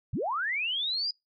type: linear sweep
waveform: sine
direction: up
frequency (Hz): 69.4 to 4966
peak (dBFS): -27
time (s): 0.13-1.11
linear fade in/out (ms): 5
effects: noise-tail reverb RT60 0.2 s tail -26 dB re dry + MP3 64 kbps